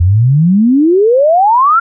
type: exponential sweep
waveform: sine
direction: up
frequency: 83 to 1409 Hz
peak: -5 dBFS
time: 0-1.8 s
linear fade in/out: 10 ms
effects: none